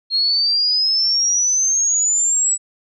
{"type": "exponential sweep", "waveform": "sine", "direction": "up", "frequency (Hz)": [4233, 7902], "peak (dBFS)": -14, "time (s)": [0.1, 2.58], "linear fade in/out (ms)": 50, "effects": []}